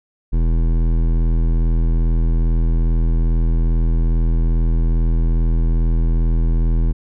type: tone with hard clipping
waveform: sine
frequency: 41.2 Hz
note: E1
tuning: in tune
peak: -15 dBFS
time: 0.32-6.93 s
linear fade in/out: 20 ms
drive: 14 dB
effects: none